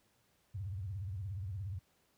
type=tone with vibrato; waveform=sine; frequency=96 Hz; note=G2; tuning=36 cents flat; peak=-37 dBFS; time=0.54-1.79 s; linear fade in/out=10 ms; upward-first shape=sine; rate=17 Hz; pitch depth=210 cents each way; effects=pink hiss -73 dBFS RMS until 2.17 s + high-pass 60 Hz 12 dB/octave